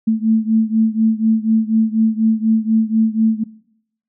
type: beating tone pair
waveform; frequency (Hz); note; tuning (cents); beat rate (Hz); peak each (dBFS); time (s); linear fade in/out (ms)
sine; 220 / 224.1; A3 / A3; 0 / +32; 4.1; -16; 0.07-3.44; 10
effects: noise-tail reverb RT60 0.7 s tail -19 dB re dry